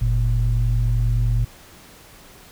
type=tone pair together; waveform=sine; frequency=46.71 / 116.54 Hz; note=F#1 / A#2; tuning=+17 / 0 cents; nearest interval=octave + major third; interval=1583 cents; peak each=-18 dBFS; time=0.01-1.45 s; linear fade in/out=10 ms; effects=tanh soft clip ceiling -10 dBFS + pink hiss -46 dBFS RMS until 2.51 s